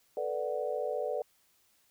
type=chord; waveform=sine; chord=B minor seventh; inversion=third; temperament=equal; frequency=440 / 493.9 / 587.3 / 740 Hz; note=A4 / B4 / D5 / F#5; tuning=0 / 0 / 0 / 0 cents; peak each=-37 / -35 / -35 / -40 dBFS; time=0.17-1.22 s; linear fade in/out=2 ms; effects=white hiss -69 dBFS RMS until 1.9 s